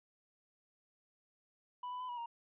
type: tone with pitch steps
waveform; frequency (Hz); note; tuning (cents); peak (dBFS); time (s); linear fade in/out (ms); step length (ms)
triangle; 989 / 995 / 1007 / 970 / 936; B5 / B5 / B5 / B5 / A#5; +2 / +13 / +33 / -31 / +7; -38; 1.83-2.26; 5; 86
effects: resampled to 8000 Hz